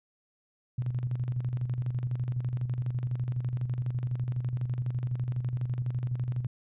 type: tone with tremolo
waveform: sine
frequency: 123.47 Hz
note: B2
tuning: in tune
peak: -26 dBFS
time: 0.78-6.47 s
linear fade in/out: 5 ms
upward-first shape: square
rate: 12 Hz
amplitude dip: 55%
effects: resampled to 8000 Hz